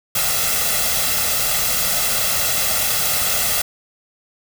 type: noise with comb filter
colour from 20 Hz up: white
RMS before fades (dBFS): -19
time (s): 0.15-3.62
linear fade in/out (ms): 5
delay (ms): 1.5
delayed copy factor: +0.7
effects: none